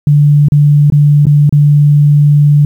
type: tone with dropouts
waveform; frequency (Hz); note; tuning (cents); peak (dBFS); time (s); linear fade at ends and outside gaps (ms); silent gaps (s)
sine; 146.4; D3; -5; -3; 0.07-2.65; 2; 0.485-0.52 / 0.901-0.922 / 1.255-1.267 / 1.494-1.525
effects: 7-bit